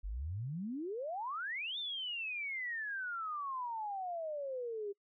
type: exponential two-way sweep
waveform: sine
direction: up then down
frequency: 43.65 to 3639 to 394.3 Hz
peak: -37 dBFS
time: 0.03-4.93 s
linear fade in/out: 20 ms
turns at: 1.78 s
effects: noise-tail reverb RT60 0.1 s tail -26 dB re dry